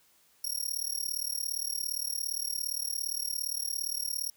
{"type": "tone with amplitude modulation", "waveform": "15% pulse", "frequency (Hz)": 5588, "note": "F8", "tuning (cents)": 0, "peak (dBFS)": -22, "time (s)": [0.44, 4.3], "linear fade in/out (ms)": 5, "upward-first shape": "sine", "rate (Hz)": 37.4, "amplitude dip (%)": 95, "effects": ["white hiss -65 dBFS RMS until 4.36 s"]}